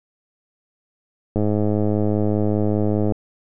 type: click train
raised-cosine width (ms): 2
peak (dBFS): -8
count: 186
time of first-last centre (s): 1.36-3.122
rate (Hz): 105
effects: none